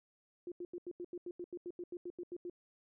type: tone bursts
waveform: sine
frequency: 352 Hz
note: F4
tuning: 14 cents sharp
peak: -40 dBFS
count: 16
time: 0.47-2.498 s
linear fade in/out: 2 ms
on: 48 ms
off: 84 ms
effects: none